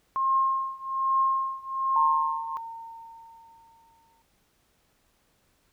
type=tone with tremolo; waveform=sine; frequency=1068 Hz; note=C6; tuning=35 cents sharp; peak=-19 dBFS; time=0.16-2.57 s; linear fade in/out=0 ms; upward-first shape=triangle; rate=1.2 Hz; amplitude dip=95%
type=tone with exponential decay; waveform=sine; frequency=913 Hz; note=A#5; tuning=36 cents flat; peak=-23 dBFS; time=1.96-4.22 s; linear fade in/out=1 ms; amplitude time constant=490 ms
effects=pink hiss -68 dBFS RMS until 5.72 s

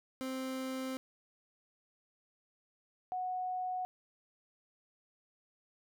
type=tone pair in turn; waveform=30% pulse / sine; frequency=261.6 / 736.1 Hz; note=C4 / F#5; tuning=0 / -9 cents; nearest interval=octave + tritone; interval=1791 cents; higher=second; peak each=-34 / -34 dBFS; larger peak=neither; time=0.21-0.97 / 3.12-3.85 s; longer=first; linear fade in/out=0 ms; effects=none

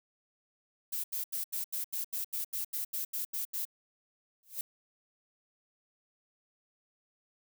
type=noise bursts; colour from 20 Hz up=violet; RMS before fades=-35 dBFS; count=14; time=0.92-3.653 s; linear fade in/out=10 ms; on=120 ms; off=81 ms
type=noise with exponential growth; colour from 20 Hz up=violet; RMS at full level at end=-32 dBFS; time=4.43-4.61 s; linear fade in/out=1 ms; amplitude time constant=39 ms
effects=none

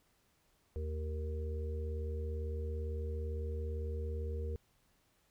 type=harmonic tone with a mistuned harmonic; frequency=77.78 Hz; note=D#2; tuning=in tune; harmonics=1 / 3 / 5 / 6; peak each=-36 / -52 / -49 / -45 dBFS; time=0.76-4.56 s; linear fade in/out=0 ms; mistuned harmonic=3; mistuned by=-65 cents; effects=pink hiss -73 dBFS RMS until 5.3 s

